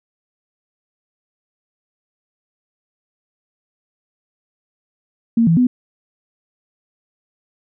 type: tone with pitch steps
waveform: sine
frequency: 230.3 / 165.6 / 249.1 Hz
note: A#3 / E3 / B3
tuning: -21 / +8 / +15 cents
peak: -10 dBFS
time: 5.37-5.67 s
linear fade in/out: 5 ms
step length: 100 ms
effects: none